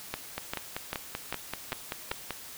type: two click trains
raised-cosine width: 0.3 ms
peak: -16 / -15 dBFS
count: 11 / 6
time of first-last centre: 0.38-2.307 / 0.14-2.116 s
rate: 5.19 / 2.53 Hz
effects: white hiss -45 dBFS RMS until 2.57 s